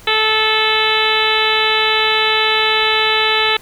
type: harmonic tone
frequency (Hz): 436.3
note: A4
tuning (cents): -15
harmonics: 1 / 2 / 3 / 4 / 5 / 6 / 7 / 8 / 9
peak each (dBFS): -21 / -21 / -21 / -21 / -21 / -21 / -21 / -21 / -21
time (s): 0.07-3.57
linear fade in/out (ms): 5
effects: pink hiss -42 dBFS RMS until 3.61 s